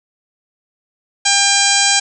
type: harmonic tone with a mistuned harmonic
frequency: 799 Hz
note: G5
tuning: 33 cents sharp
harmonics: 1 / 2 / 3 / 4 / 5 / 6 / 7 / 8 / 9 / 10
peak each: -20 / -20 / -20 / -20 / -20 / -20 / -20 / -20 / -20 / -20 dBFS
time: 1.25-2 s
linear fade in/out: 10 ms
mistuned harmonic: 8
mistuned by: +24 cents
effects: none